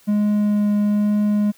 triangle tone with vibrato, 207.7 Hz, G#3, in tune, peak -13 dBFS, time 0.07-1.52 s, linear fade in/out 20 ms, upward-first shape triangle, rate 1.1 Hz, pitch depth 8 cents each way, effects white hiss -53 dBFS RMS until 1.57 s + high-pass 80 Hz 12 dB/octave

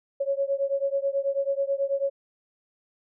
sine beating tone pair, 549 / 558.2 Hz, C#5 / C#5, -17 / +12 cents, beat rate 9.2 Hz, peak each -26 / -27 dBFS, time 0.2-2.1 s, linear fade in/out 10 ms, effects none

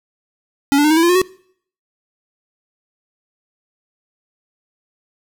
square tone with pitch steps, 280 / 291.7 / 303.9 / 316.7 / 329.9 / 343.7 / 358.1 / 373.1 Hz, C#4 / D4 / D#4 / D#4 / E4 / F4 / F4 / F#4, +18 / -12 / -41 / +31 / +1 / -28 / +43 / +14 cents, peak -11 dBFS, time 0.72-1.216 s, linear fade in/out 0 ms, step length 62 ms, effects noise-tail reverb RT60 0.6 s tail -23 dB re dry

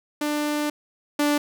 sawtooth tone pair in turn, 297 / 293.1 Hz, D4 / D4, +20 / -3 cents, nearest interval unison, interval 23 cents, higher first, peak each -19 / -15 dBFS, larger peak second, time 0.21-0.7 / 1.19-1.38 s, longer first, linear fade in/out 5 ms, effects none

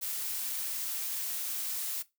blue noise, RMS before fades -35 dBFS, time 0.01-2.03 s, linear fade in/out 20 ms, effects noise-tail reverb RT60 0.2 s tail -18 dB re dry

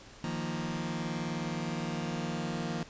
sawtooth chord, Eb suspended second, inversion none, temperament just, 155.56 / 175.01 / 233.3 Hz, Eb3 / F3 / Bb3, 0 / +4 / +2 cents, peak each -33 dBFS, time 0.24-2.83 s, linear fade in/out 0 ms, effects pink hiss -52 dBFS RMS until 2.89 s + resampled to 16000 Hz

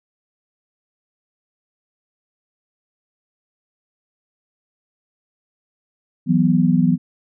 sine chord, E suspended second, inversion none, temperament just, 164.81 / 185.42 / 247.2 Hz, E3 / F#3 / B3, 0 / +4 / +2 cents, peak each -17 dBFS, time 6.26-6.98 s, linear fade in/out 50 ms, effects none

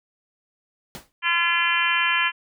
pink noise with exponential decay, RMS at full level -34 dBFS, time 0.95-1.12 s, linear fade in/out 0 ms, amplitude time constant 35 ms
harmonic tone, 341.7 Hz, F4, 38 cents flat, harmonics 3 / 4 / 5 / 6 / 7 / 8 / 9, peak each -26 / -29 / -24 / -29 / -25 / -27 / -27 dBFS, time 1.22-2.32 s, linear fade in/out 50 ms
effects none

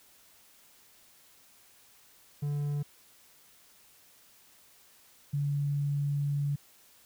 triangle / sine tone pair in turn, 145.2 / 143.2 Hz, D3 / D3, -19 / -43 cents, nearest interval unison, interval 24 cents, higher first, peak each -27 dBFS, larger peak neither, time 2.42-2.83 / 5.33-6.56 s, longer second, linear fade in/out 10 ms, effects white hiss -60 dBFS RMS until 7.05 s

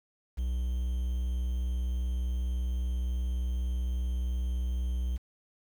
triangle tone, 61.74 Hz, B1, in tune, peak -26 dBFS, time 0.37-5.18 s, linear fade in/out 20 ms, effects 9-bit

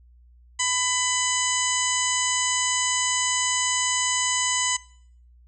harmonic tone with a mistuned harmonic, 1000 Hz, B5, 21 cents sharp, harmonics 1 / 2 / 3 / 4 / 5 / 6 / 7 / 8, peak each -30 / -28 / -29 / -35 / -34 / -32 / -27 / -29 dBFS, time 0.59-4.77 s, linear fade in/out 10 ms, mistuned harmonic 6, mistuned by +94 cents, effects noise-tail reverb RT60 0.6 s tail -22 dB re dry + added 60 Hz sine -50 dBFS peak until 5.47 s

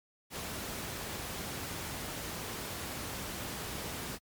pink noise, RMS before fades -39 dBFS, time 0.3-4.19 s, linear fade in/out 50 ms, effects high-pass 60 Hz 12 dB/octave + MP3 96 kbps

